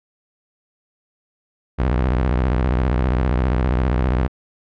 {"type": "tone with vibrato", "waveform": "sawtooth", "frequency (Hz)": 62.6, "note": "B1", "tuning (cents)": 24, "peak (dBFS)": -12, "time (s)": [1.78, 4.28], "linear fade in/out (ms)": 20, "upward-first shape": "square", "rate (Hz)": 15, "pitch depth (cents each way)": 190, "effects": ["low-pass 2000 Hz 12 dB/octave"]}